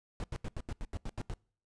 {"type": "noise bursts", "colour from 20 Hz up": "brown", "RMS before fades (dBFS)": -37, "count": 10, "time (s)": [0.2, 1.337], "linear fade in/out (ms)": 0, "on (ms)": 39, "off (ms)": 83, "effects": ["noise-tail reverb RT60 0.5 s tail -26 dB re dry", "resampled to 22050 Hz"]}